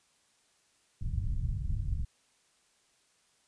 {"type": "low-pass noise", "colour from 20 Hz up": "pink", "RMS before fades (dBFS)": -32, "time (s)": [1.01, 2.05], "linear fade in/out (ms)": 10, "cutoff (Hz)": 130, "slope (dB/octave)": 24, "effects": ["white hiss -69 dBFS RMS until 3.47 s", "resampled to 22050 Hz"]}